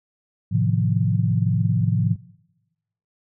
sine chord, F dominant seventh, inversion first, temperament just, 109.13 / 130.96 / 157.15 / 174.61 Hz, A2 / C3 / Eb3 / F3, -14 / +2 / +18 / 0 cents, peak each -20 / -23 / -25 / -23 dBFS, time 0.51-2.16 s, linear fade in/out 20 ms, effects noise-tail reverb RT60 1.0 s tail -22 dB re dry

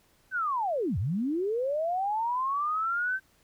sine linear two-way sweep, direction down then up, 1562 to 79 to 1562 Hz, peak -26 dBFS, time 0.31-3.2 s, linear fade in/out 50 ms, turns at 0.98 s, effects pink hiss -65 dBFS RMS until 3.43 s

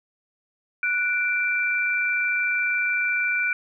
sine tone pair together, 1475.1 / 2349 Hz, F#6 / D7, -6 / 0 cents, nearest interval minor sixth, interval 806 cents, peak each -24 / -23 dBFS, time 0.83-3.53 s, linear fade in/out 2 ms, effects none

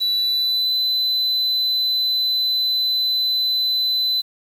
triangle tone with pitch glide, 3951 to 4020 Hz, B7 to B7, 0 to +30 cents, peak -16 dBFS, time 0-4.22 s, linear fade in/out 20 ms, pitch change +30 cents, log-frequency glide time 0.14-0.77 s, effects 7-bit

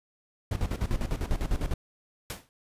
brown noise with tremolo, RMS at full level -27 dBFS, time 0.51-1.74 s, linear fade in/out 5 ms, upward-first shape square, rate 10 Hz, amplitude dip 75%
pink noise with exponential decay, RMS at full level -32 dBFS, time 2.3-2.49 s, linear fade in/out 0 ms, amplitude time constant 40 ms
effects resampled to 32000 Hz

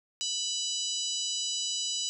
harmonic tone, 987.8 Hz, B5, in tune, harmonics 3 / 4 / 5 / 6 / 7 / 8, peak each -35 / -36 / -37 / -38 / -38 / -39 dBFS, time 0.21-2.09 s, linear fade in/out 0 ms, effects none

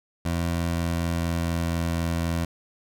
20% pulse tone with pitch glide, 84.8 to 83.87 Hz, E2 to E2, +50 to +30 cents, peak -19 dBFS, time 0.25-2.45 s, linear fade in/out 5 ms, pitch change -20 cents, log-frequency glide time 0.44-1.91 s, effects none

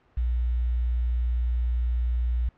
sine tone with quantisation, 60 Hz, B1, 49 cents flat, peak -22 dBFS, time 0.17-2.49 s, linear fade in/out 5 ms, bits 8, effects pink hiss -62 dBFS RMS until 2.57 s + low-pass 2000 Hz 12 dB/octave

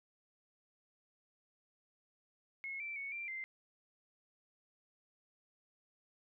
sine tone with pitch steps, 2175 / 2337 / 2217 / 2362 / 2084 Hz, C#7 / D7 / C#7 / D7 / C7, -33 / -9 / 0 / +9 / -7 cents, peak -40 dBFS, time 2.64-3.44 s, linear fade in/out 0 ms, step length 160 ms, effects none

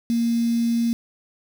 sine tone with quantisation, 233.1 Hz, A#3, in tune, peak -18 dBFS, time 0.1-0.93 s, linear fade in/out 0 ms, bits 6, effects none

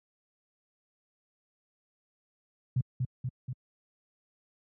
sine tone with echo, 126.4 Hz, B2, 41 cents sharp, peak -23 dBFS, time 2.76-2.81 s, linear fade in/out 5 ms, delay 240 ms, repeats 3, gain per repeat -3 dB, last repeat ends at 3.53 s, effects high-pass 80 Hz 12 dB/octave

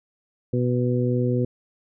harmonic tone, 123.6 Hz, B2, 2 cents sharp, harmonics 1 / 2 / 3 / 4, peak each -22 / -25 / -27 / -28 dBFS, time 0.53-1.45 s, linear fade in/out 5 ms, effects none

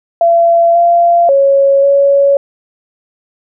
sine tone with pitch steps, 678 / 688 / 552 / 559 Hz, E5 / F5 / C#5 / C#5, +49 / -26 / -7 / +14 cents, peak -5 dBFS, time 0.21-2.37 s, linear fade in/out 2 ms, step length 540 ms, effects none

